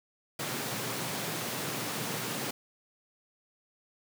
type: high-pass noise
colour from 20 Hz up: pink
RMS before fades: -35 dBFS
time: 0.39-2.51 s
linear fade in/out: 5 ms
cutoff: 110 Hz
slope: 96 dB/octave
effects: none